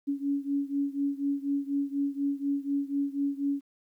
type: beating tone pair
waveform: sine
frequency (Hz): 279.7 / 283.8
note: C#4 / C#4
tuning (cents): +16 / +41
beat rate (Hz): 4.1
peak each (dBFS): -29 / -31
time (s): 0.07-3.61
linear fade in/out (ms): 20
effects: 11-bit